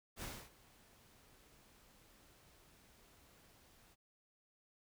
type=noise with ADSR envelope; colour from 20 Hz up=pink; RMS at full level=-45 dBFS; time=0.16-3.96 s; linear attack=63 ms; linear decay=270 ms; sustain=-21 dB; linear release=37 ms; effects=none